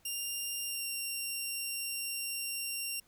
10% pulse tone with pitch glide, 2794 to 2764 Hz, F7 to F7, 0 to -19 cents, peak -27 dBFS, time 0.05-3 s, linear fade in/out 5 ms, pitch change -19 cents, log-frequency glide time 0.66-0.84 s, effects pink hiss -67 dBFS RMS until 3.07 s

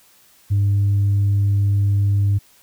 sine tone, 100.4 Hz, G2, 42 cents sharp, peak -12 dBFS, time 0.5-2.39 s, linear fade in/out 20 ms, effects tanh soft clip ceiling -12 dBFS + white hiss -53 dBFS RMS until 2.62 s

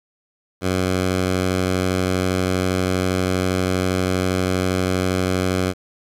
10% pulse tone, 92.5 Hz, F#2, in tune, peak -10 dBFS, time 0.61-5.74 s, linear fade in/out 50 ms, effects low-pass 12000 Hz 12 dB/octave + 8-bit

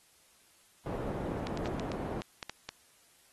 white low-pass noise, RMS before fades -37 dBFS, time 0.86-2.21 s, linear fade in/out 0 ms, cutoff 480 Hz, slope 12 dB/octave
clicks, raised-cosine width 0.2 ms, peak -21 dBFS, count 9, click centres 1.47 / 1.574 / 1.658 / 1.797 / 1.918 / 2.219 / 2.428 / 2.496 / 2.69 s
effects white hiss -64 dBFS RMS until 3.32 s + AAC 32 kbps

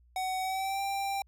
square tone with pitch glide, 750 to 788.7 Hz, F#5 to G5, +23 to +10 cents, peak -31 dBFS, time 0.16-1.22 s, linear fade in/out 2 ms, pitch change +87 cents, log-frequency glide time 0.4-0.82 s, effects added 60 Hz sine -59 dBFS peak until 1.27 s

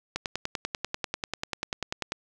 click train, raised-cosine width 0.2 ms, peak -12 dBFS, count 21, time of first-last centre 0.16-2.121 s, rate 10.2 Hz, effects none

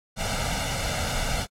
pink noise with comb filter, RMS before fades -27 dBFS, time 0.16-1.47 s, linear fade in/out 50 ms, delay 1.4 ms, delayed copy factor +0.8, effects low-pass 9000 Hz 12 dB/octave + AAC 64 kbps

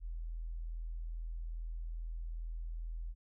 sine tone, 41.2 Hz, E1, in tune, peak -38 dBFS, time 0-3.15 s, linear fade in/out 50 ms, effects none

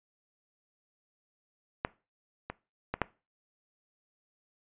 clicks, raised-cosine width 0.5 ms, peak -13 / -21 / -16 / -11 dBFS, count 4, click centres 1.849 / 2.5 / 2.94 / 3.017 s, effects noise-tail reverb RT60 0.3 s tail -20 dB re dry + resampled to 8000 Hz

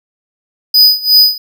square tone with tremolo, 4978 Hz, D#8, in tune, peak -3 dBFS, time 0.74-1.38 s, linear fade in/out 5 ms, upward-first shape sine, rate 2.8 Hz, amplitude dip 90%, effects none

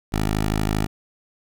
10% pulse tone, 52.6 Hz, G#1, 23 cents sharp, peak -12 dBFS, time 0.12-0.87 s, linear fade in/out 20 ms, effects none

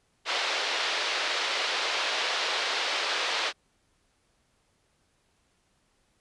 white band-pass noise, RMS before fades -29 dBFS, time 0.25-3.53 s, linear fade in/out 50 ms, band 420 to 4400 Hz, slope 24 dB/octave, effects pink hiss -70 dBFS RMS until 6.2 s + resampled to 24000 Hz

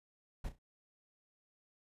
brown noise with echo, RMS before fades -39 dBFS, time 0.44-0.49 s, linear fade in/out 5 ms, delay 33 ms, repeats 3, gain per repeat -11 dB, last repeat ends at 0.589 s, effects resampled to 32000 Hz

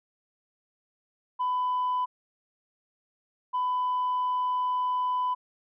sine tone pair in turn, 1000 / 1000 Hz, B5 / B5, +21 / +21 cents, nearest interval unison, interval 0 cents, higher neither, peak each -23 dBFS, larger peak neither, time 1.39-2.06 / 3.53-5.35 s, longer second, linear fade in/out 20 ms, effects tanh soft clip ceiling -22 dBFS

